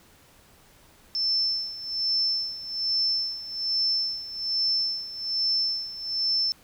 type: tone with tremolo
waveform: sine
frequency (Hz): 5310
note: E8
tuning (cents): +12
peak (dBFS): -21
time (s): 1.15-6.52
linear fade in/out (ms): 0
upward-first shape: sine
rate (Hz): 1.2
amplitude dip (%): 80
effects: pink hiss -56 dBFS RMS until 6.63 s